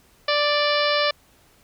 harmonic tone, 587.3 Hz, D5, in tune, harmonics 1 / 2 / 3 / 4 / 5 / 6 / 7 / 8 / 9, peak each -22 / -25 / -27 / -28 / -29 / -30 / -30 / -31 / -32 dBFS, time 0.28-1.11 s, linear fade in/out 5 ms, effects pink hiss -57 dBFS RMS until 1.63 s

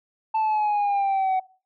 sine exponential sweep, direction down, 885 to 747 Hz, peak -17 dBFS, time 0.34-1.4 s, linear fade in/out 10 ms, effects noise-tail reverb RT60 0.4 s tail -24 dB re dry + tanh soft clip ceiling -19 dBFS

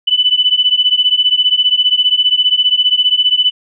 sine beating tone pair, 2984 / 2999 Hz, F#7 / F#7, +14 / +23 cents, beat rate 15 Hz, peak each -12 dBFS, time 0.07-3.51 s, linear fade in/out 10 ms, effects none

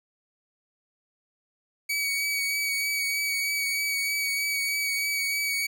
sawtooth tone with vibrato, 2263 Hz, C#7, 35 cents sharp, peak -22 dBFS, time 1.89-5.67 s, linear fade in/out 10 ms, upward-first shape triangle, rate 3.2 Hz, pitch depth 22 cents each way, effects none

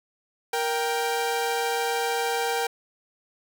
sawtooth tone pair together, 468.3 / 784.9 Hz, A#4 / G5, +8 / +2 cents, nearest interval major sixth, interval 894 cents, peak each -23 dBFS, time 0.53-2.67 s, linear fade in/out 5 ms, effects none

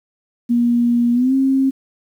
sine tone with pitch glide, 238.5 to 267.7 Hz, A#3 to C4, +40 to +40 cents, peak -12 dBFS, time 0.49-1.71 s, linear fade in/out 20 ms, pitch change +200 cents, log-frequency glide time 1.13-1.34 s, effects 8-bit

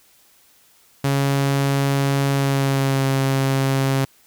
sawtooth tone with pitch glide, 138.59 to 135.27 Hz, C#3 to C#3, 0 to -42 cents, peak -13 dBFS, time 1.04-4.05 s, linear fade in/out 5 ms, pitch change -42 cents, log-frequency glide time 2.31-3.05 s, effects white hiss -55 dBFS RMS until 4.26 s

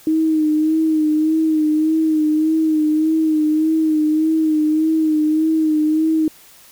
sine tone with vibrato, 312.3 Hz, D#4, 7 cents sharp, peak -13 dBFS, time 0.07-6.28 s, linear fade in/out 2 ms, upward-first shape sine, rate 1.7 Hz, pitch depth 39 cents each way, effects white hiss -46 dBFS RMS until 6.71 s

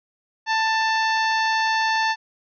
harmonic tone with a mistuned harmonic, 886 Hz, A5, 12 cents sharp, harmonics 1 / 2 / 3 / 4 / 5 / 6 / 7, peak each -21 / -23 / -30 / -34 / -31 / -37 / -40 dBFS, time 0.46-2.16 s, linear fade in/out 50 ms, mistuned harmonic 6, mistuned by +19 cents, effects none

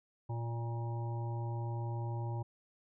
harmonic tone with a mistuned harmonic, 116.54 Hz, A#2, in tune, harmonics 1 / 3 / 5 / 7 / 8, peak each -35 / -47 / -51 / -48 / -49 dBFS, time 0.29-2.43 s, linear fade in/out 10 ms, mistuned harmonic 8, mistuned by +23 cents, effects none

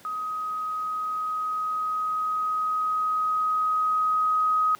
sine tone with level ramp, 1259 Hz, D#6, 20 cents sharp, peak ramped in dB -28 to -19 dBFS, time 0.05-4.75 s, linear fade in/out 0 ms, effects pink hiss -52 dBFS RMS until 4.79 s + high-pass 150 Hz 12 dB/octave

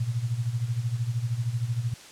sine tone with tremolo, 118.3 Hz, A#2, 26 cents sharp, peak -22 dBFS, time 0-1.94 s, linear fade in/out 5 ms, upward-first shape sine, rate 13 Hz, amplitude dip 75%, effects white hiss -47 dBFS RMS until 2.11 s + low-pass 8000 Hz 12 dB/octave

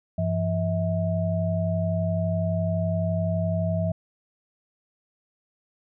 sine tone cluster, 98.4 / 170.2 / 644 Hz, G2 / F3 / E5, +7 / -44 / -41 cents, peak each -26 / -26 / -28 dBFS, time 0.18-3.92 s, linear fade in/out 5 ms, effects none

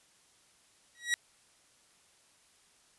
sawtooth tone with exponential growth, 1915 Hz, A#6, 46 cents sharp, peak -20 dBFS, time 0.95-1.14 s, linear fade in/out 0 ms, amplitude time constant 40 ms, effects white hiss -65 dBFS RMS until 2.98 s + resampled to 24000 Hz

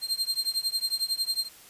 40% pulse tone with tremolo, 4186 Hz, C8, in tune, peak -21 dBFS, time 0.01-1.49 s, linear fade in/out 50 ms, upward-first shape triangle, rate 11 Hz, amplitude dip 100%, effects white hiss -51 dBFS RMS until 1.69 s + resampled to 32000 Hz

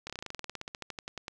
slowing click train, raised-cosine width 0.2 ms, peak -21 dBFS, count 22, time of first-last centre 0.07-1.281 s, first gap 27 ms, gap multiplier 1.07, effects none

